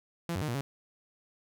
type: tone with pitch steps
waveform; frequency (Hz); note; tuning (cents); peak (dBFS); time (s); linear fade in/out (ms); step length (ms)
sawtooth; 169.6 / 92.9 / 152.5 / 118.9 / 138.9; E3 / F#2 / D#3 / A#2 / C#3; +50 / +7 / -34 / +35 / +4; -27; 0.29-0.61; 0; 64
effects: none